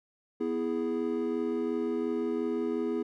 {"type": "chord", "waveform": "triangle", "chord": "E major", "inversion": "second", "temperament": "equal", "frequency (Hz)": [246.9, 329.6, 415.3], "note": ["B3", "E4", "G#4"], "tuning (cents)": [0, 0, 0], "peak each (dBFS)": [-31, -31, -30], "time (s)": [0.4, 3.03], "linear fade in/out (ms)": 10, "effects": []}